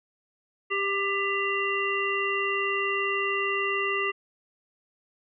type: harmonic tone with a mistuned harmonic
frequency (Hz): 395.3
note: G4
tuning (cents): +15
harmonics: 1 / 3 / 5 / 7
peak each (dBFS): -30 / -30 / -30 / -30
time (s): 0.7-4.12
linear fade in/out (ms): 20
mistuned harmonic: 5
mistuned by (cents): +15
effects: none